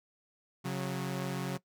sawtooth tone pair together, 136.7 / 183.14 Hz, C#3 / F#3, -24 / -17 cents, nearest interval perfect fourth, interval 507 cents, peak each -32 / -32 dBFS, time 0.64-1.58 s, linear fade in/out 20 ms, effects noise-tail reverb RT60 0.1 s tail -19 dB re dry

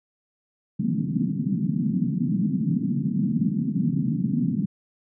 white band-pass noise, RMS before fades -24 dBFS, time 0.79-4.66 s, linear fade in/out 10 ms, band 140 to 250 Hz, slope 48 dB/octave, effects none

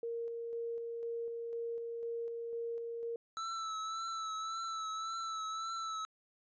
sine tone with tremolo, 465.2 Hz, A#4, 4 cents flat, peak -36 dBFS, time 0.03-3.16 s, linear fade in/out 2 ms, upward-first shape square, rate 2 Hz, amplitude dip 25%
square tone with vibrato, 1318.5 Hz, E6, in tune, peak -38 dBFS, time 3.37-6.05 s, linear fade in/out 0 ms, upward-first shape triangle, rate 1.8 Hz, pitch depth 36 cents each way
effects resampled to 16000 Hz

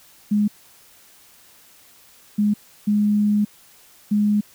sine tone bursts at uneven times, 208.1 Hz, G#3, 4 cents sharp, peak -15 dBFS, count 4, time 0.31-0.48 / 2.38-2.54 / 2.87-3.45 / 4.11-4.41 s, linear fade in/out 10 ms, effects white hiss -51 dBFS RMS until 4.54 s

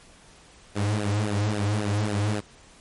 sawtooth tone with flanger, 103.83 Hz, G#2, in tune, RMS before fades -25 dBFS, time 0.75-2.41 s, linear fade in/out 20 ms, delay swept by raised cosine 0.87 to 5.27 ms, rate 3.7 Hz, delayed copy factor -0.95, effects pink hiss -52 dBFS RMS until 2.8 s + MP3 48 kbps

